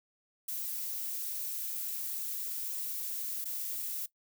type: noise with dropouts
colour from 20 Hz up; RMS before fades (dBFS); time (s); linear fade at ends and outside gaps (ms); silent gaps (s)
violet; -37; 0.48-4.06; 5; 3.444-3.454
effects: noise-tail reverb RT60 0.1 s tail -18 dB re dry